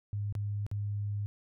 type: tone with dropouts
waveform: sine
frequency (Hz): 102.6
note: G#2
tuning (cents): -21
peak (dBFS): -31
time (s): 0.13-1.26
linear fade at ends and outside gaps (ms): 0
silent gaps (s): 0.325-0.352 / 0.665-0.714
effects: none